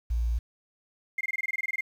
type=tone; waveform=sine; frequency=58 Hz; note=A#1; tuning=8 cents flat; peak=-23 dBFS; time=0.1-0.39 s; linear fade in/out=10 ms
type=tone bursts; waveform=sine; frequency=2112 Hz; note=C7; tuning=16 cents sharp; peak=-25 dBFS; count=13; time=1.18-1.809 s; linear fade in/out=5 ms; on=29 ms; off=21 ms
effects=tanh soft clip ceiling -20 dBFS + 9-bit